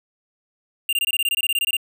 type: tone bursts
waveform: square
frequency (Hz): 2794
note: F7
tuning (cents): 0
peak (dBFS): -19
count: 15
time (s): 0.89-1.768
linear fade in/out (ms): 2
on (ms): 38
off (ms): 22
effects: none